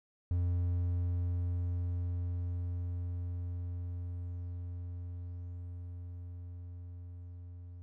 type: tone with level ramp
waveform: triangle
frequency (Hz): 88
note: F2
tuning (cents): +14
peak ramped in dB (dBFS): -26 to -43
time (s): 0.31-7.82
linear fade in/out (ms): 0
effects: none